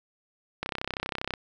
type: click train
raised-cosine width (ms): 0.3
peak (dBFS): -14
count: 24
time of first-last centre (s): 0.63-1.338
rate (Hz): 32.5
effects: none